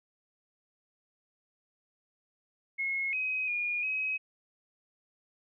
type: tone with pitch steps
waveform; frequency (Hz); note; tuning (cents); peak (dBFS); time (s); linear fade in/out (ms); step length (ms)
sine; 2169 / 2527 / 2433 / 2541; C#7 / D#7 / D#7 / D#7; -38 / +26 / -39 / +36; -29; 2.78-4.18; 20; 350
effects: none